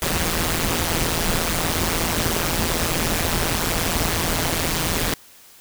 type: noise with amplitude modulation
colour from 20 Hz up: pink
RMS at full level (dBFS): -18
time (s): 0.02-5.14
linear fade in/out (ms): 2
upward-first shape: sine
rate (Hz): 166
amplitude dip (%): 90
effects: white hiss -48 dBFS RMS until 5.6 s